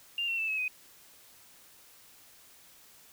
sine tone with pitch steps, 2794 / 2719 / 2646 / 2575 / 2506 Hz, F7 / F7 / E7 / E7 / D#7, 0 / -47 / +6 / -41 / +12 cents, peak -29 dBFS, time 0.18-0.68 s, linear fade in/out 2 ms, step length 100 ms, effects white hiss -57 dBFS RMS until 3.12 s

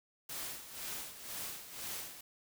white noise with tremolo, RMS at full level -41 dBFS, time 0.29-2.21 s, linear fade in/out 5 ms, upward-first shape sine, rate 2 Hz, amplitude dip 70%, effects none

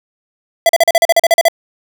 square tone bursts, 669 Hz, E5, 25 cents sharp, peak -6 dBFS, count 12, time 0.66-1.484 s, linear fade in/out 2 ms, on 32 ms, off 40 ms, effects none

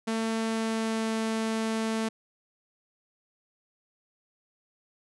sawtooth tone with pitch glide, 224.2 to 222.4 Hz, A3 to A3, +33 to +19 cents, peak -23 dBFS, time 0.07-2.09 s, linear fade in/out 10 ms, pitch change -14 cents, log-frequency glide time 0.38-1.14 s, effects resampled to 24000 Hz

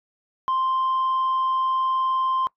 sine tone, 1046.5 Hz, C6, in tune, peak -18 dBFS, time 0.48-2.47 s, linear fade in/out 0 ms, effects noise-tail reverb RT60 0.1 s tail -22 dB re dry + tanh soft clip ceiling -18 dBFS

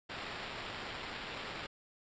white noise with sample-and-hold, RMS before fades -43 dBFS, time 0.09-1.67 s, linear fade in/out 10 ms, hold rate 6300 Hz, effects resampled to 16000 Hz

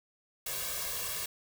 white noise with comb filter, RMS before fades -36 dBFS, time 0.46-1.26 s, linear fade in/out 5 ms, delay 1.8 ms, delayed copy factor +0.85, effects none

